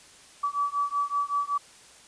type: beating tone pair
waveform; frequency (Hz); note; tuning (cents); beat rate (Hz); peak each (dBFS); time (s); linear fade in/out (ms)
sine; 1146 / 1151.3; D6 / D6; -43 / -35; 5.3; -28; 0.43-1.58; 10
effects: white hiss -52 dBFS RMS until 2.07 s + resampled to 22050 Hz